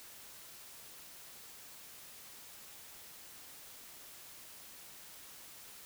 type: silence
effects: white hiss -53 dBFS RMS until 5.85 s